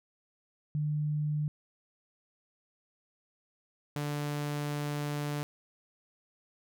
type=tone pair in turn; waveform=sine / sawtooth; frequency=150 / 146.66 Hz; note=D3 / D3; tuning=+37 / -2 cents; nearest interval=unison; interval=39 cents; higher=first; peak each=-28 dBFS; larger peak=neither; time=0.75-1.48 / 3.96-5.43 s; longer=second; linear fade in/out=0 ms; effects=none